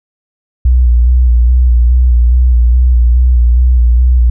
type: tone with vibrato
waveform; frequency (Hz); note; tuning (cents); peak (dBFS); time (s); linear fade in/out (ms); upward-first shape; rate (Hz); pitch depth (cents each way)
sine; 60.8; B1; -26; -4; 0.65-4.3; 5; square; 2.4; 39
effects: none